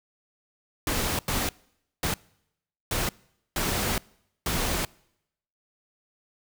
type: noise bursts at uneven times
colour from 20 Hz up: pink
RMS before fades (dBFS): -27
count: 6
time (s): 0.87-1.19 / 1.28-1.49 / 2.03-2.14 / 2.91-3.09 / 3.56-3.98 / 4.46-4.85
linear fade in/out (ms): 2
effects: noise-tail reverb RT60 0.8 s tail -25 dB re dry